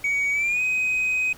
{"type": "tone with pitch glide", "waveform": "sine", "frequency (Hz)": [2254, 2515], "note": ["C#7", "D#7"], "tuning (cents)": [28, 18], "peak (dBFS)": -18, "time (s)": [0.04, 1.33], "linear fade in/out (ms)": 5, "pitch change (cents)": 190, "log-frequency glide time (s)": [0.32, 0.62], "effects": ["tanh soft clip ceiling -19 dBFS", "pink hiss -47 dBFS RMS until 1.37 s"]}